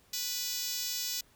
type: tone with high-pass filter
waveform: 5% pulse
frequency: 493.9 Hz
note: B4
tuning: in tune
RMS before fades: -35 dBFS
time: 0.13-1.21 s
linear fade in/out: 5 ms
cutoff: 5000 Hz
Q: 0.75
effects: pink hiss -64 dBFS RMS until 1.35 s